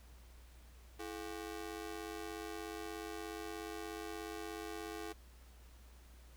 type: ring-modulated tone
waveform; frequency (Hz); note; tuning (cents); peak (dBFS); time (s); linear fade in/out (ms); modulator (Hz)
sawtooth; 380; F#4; +46; -36; 0.99-5.13; 10; 48.4
effects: added 60 Hz sine -56 dBFS peak until 6.36 s + pink hiss -65 dBFS RMS until 6.36 s